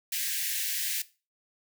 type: high-pass noise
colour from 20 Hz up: white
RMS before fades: -31 dBFS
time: 0.12-1.02 s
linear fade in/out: 5 ms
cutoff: 1600 Hz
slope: 96 dB/octave
effects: noise-tail reverb RT60 0.3 s tail -17 dB re dry